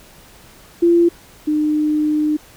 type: tone pair in turn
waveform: sine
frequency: 342.2 / 303.2 Hz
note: F4 / D#4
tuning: -35 / -45 cents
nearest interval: major second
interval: 210 cents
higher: first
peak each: -9 / -14 dBFS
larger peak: first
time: 0.82-1.09 / 1.47-2.37 s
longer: second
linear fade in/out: 10 ms
effects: pink hiss -45 dBFS RMS until 2.56 s